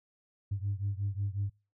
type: beating tone pair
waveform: sine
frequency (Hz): 98 / 103.5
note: G2 / G#2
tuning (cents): 0 / -5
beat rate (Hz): 5.5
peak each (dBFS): -32 / -34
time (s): 0.51-1.5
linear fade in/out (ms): 10
effects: noise-tail reverb RT60 0.3 s tail -24 dB re dry + tanh soft clip ceiling -25 dBFS